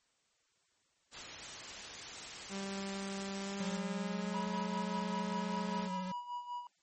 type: noise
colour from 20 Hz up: white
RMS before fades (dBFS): -45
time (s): 1.11-3.81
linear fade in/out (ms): 50
type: tone with pitch glide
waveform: sawtooth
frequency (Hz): 196 to 211.3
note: G3 to G#3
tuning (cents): 0 to +30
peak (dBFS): -35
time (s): 2.49-5.9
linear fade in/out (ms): 50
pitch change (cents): +130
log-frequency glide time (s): 3.41-4.47
type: tone with vibrato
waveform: square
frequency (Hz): 184.1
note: F#3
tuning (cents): -8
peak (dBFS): -39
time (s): 3.6-6.12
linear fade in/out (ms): 5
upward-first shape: triangle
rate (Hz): 15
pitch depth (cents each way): 33
type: tone with tremolo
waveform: triangle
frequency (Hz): 972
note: B5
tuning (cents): -28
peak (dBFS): -35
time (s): 4.34-6.67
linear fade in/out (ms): 2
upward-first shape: sine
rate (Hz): 5.1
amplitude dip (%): 70
effects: white hiss -75 dBFS RMS until 6.82 s + MP3 32 kbps